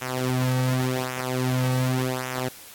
sawtooth tone with flanger, 128 Hz, C3, 38 cents flat, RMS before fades -25 dBFS, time 0.01-2.49 s, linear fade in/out 10 ms, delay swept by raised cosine 0.22 to 2.92 ms, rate 0.88 Hz, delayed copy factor -0.8, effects white hiss -45 dBFS RMS until 2.74 s + AAC 64 kbps

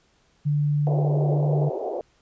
sine tone, 146.83 Hz, D3, in tune, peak -19 dBFS, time 0.45-1.7 s, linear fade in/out 20 ms
pink band-pass noise, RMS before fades -29 dBFS, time 0.87-2.01 s, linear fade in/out 0 ms, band 350 to 750 Hz, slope 48 dB/octave
effects pink hiss -63 dBFS RMS until 2.21 s + resampled to 16000 Hz

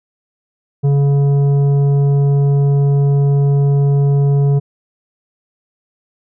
triangle tone with tanh clipping, 141 Hz, C#3, 30 cents sharp, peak -11 dBFS, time 0.83-4.6 s, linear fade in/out 20 ms, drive 13 dB, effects none

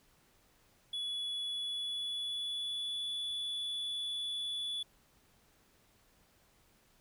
triangle tone with pitch glide, 3404 to 3438 Hz, G#7 to A7, +42 to -41 cents, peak -34 dBFS, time 0.93-4.83 s, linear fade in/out 5 ms, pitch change +17 cents, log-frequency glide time 1.45-3.13 s, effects pink hiss -68 dBFS RMS until 7 s

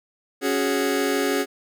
sawtooth chord, C# suspended fourth, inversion none, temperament just, 277.2 / 369.6 / 415.8 Hz, C#4 / F#4 / G#4, 0 / -2 / +2 cents, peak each -20 / -22 / -20 dBFS, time 0.41-1.46 s, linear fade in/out 50 ms, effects none

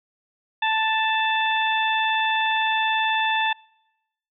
harmonic tone, 881 Hz, A5, 2 cents sharp, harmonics 1 / 2 / 3 / 4, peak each -22 / -25 / -27 / -28 dBFS, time 0.62-3.53 s, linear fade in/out 5 ms, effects noise-tail reverb RT60 0.9 s tail -26 dB re dry

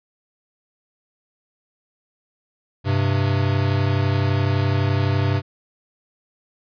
square tone pair together, 98.96 / 130.81 Hz, G2 / C3, +17 / 0 cents, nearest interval perfect fourth, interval 483 cents, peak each -20 / -22 dBFS, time 2.84-5.42 s, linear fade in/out 50 ms, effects resampled to 11025 Hz

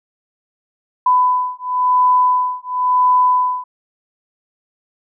sine beating tone pair, 1000 / 1000.96 Hz, B5 / B5, +21 / +23 cents, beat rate 0.96 Hz, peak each -15 dBFS, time 1.06-3.64 s, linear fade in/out 5 ms, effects none

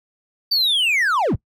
triangle linear sweep, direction down, 4654 to 36.71 Hz, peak -14 dBFS, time 0.51-1.36 s, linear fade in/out 10 ms, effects noise-tail reverb RT60 0.1 s tail -23 dB re dry

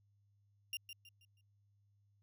35% pulse tone with echo, 2794 Hz, F7, in tune, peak -37 dBFS, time 0.73-0.77 s, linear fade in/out 2 ms, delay 160 ms, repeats 4, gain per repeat -9 dB, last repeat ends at 1.41 s, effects added 101 Hz sine -70 dBFS peak until 2.22 s

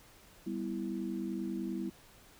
sine chord, E minor, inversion first, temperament equal with one note detuned, 196.79 / 246.9 / 329.6 Hz, G3 / B3 / E4, +7 / 0 / 0 cents, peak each -38 / -40 / -38 dBFS, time 0.46-1.9 s, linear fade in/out 10 ms, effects pink hiss -59 dBFS RMS until 2.39 s

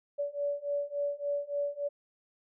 sine beating tone pair, 572 / 575.5 Hz, D5 / D5, -46 / -35 cents, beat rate 3.5 Hz, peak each -34 / -33 dBFS, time 0.18-1.89 s, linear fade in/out 20 ms, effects none

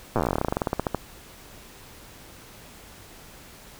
slowing click train, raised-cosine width 1 ms, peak -9 dBFS, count 26, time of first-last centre 0.16-0.947 s, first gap 8 ms, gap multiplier 1.1, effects pink hiss -47 dBFS RMS until 3.79 s

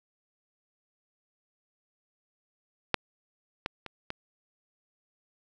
clicks, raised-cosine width 0.3 ms, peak -6 / -14 / -23 / -18 dBFS, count 4, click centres 2.943 / 3.661 / 3.863 / 4.104 s, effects none

